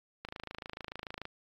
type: click train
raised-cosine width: 0.3 ms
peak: -24 dBFS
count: 28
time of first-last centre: 0.25-1.254 s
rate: 26.9 Hz
effects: AAC 64 kbps